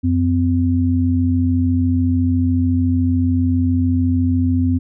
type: tone pair together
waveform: sine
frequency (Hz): 90.2 / 256.6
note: F#2 / C4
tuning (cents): -44 / -34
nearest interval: octave + tritone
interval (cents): 1810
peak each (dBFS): -16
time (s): 0.03-4.79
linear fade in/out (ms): 20
effects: none